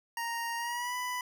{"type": "tone with pitch glide", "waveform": "25% pulse", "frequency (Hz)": [932, 993.1], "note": ["A#5", "B5"], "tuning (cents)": [-1, 9], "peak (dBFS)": -29, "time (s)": [0.17, 1.21], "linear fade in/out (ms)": 2, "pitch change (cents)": 110, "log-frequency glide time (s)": [0.57, 0.96], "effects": []}